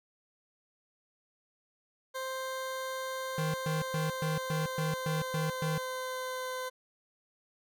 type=tone with pitch glide; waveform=20% pulse; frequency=523.3 to 511.9 Hz; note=C5 to C5; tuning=0 to -38 cents; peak=-30 dBFS; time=2.14-6.7 s; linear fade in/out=20 ms; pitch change=-38 cents; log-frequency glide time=3.5-6.59 s
type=tone bursts; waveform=square; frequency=157.3 Hz; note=D#3; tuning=19 cents sharp; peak=-31 dBFS; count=9; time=3.38-5.78 s; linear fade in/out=2 ms; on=160 ms; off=120 ms
effects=none